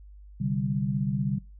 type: chord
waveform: sine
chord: C suspended second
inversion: none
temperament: equal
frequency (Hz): 130.81 / 146.83 / 196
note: C3 / D3 / G3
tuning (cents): 0 / 0 / 0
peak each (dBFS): -29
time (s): 0.4-1.39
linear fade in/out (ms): 10
effects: noise-tail reverb RT60 0.3 s tail -23 dB re dry + added 50 Hz sine -45 dBFS peak until 1.59 s